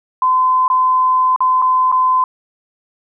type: tone with dropouts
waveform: sine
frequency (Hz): 1024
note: C6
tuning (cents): -38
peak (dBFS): -10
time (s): 0.22-2.24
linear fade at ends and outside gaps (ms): 2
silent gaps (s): 0.68-0.7 / 1.362-1.405 / 1.618-1.622 / 1.917-1.924
effects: none